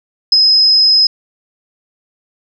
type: tone with ADSR envelope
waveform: sine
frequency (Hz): 5090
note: D#8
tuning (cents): +39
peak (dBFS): -3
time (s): 0.32-1.07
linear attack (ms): 5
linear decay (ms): 22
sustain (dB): -3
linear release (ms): 3
effects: none